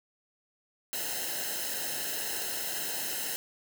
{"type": "noise with comb filter", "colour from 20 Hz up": "white", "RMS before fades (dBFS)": -34, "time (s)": [0.93, 3.36], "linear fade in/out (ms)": 0, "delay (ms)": 0.86, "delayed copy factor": -0.8, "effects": []}